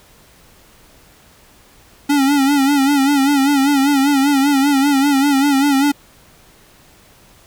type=tone with vibrato; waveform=square; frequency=278.7 Hz; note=C#4; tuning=9 cents sharp; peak=-12 dBFS; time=2.09-5.92 s; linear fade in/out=10 ms; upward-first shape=sine; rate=5.1 Hz; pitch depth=76 cents each way; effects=pink hiss -48 dBFS RMS until 7.46 s